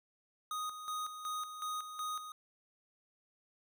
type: tone with tremolo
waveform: square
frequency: 1244.5 Hz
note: D#6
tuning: in tune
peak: -37 dBFS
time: 0.51-2.32 s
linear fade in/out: 2 ms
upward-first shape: square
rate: 2.7 Hz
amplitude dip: 60%
effects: none